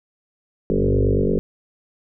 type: tone with frequency modulation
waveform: sine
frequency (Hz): 170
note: F3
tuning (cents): -46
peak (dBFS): -15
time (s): 0.7-1.39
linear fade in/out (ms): 0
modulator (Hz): 48.8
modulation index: 6.3
effects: none